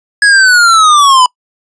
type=linear sweep; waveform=square; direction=down; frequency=1681 to 987.8 Hz; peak=-4 dBFS; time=0.22-1.26 s; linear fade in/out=2 ms; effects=noise-tail reverb RT60 0.1 s tail -26 dB re dry + resampled to 22050 Hz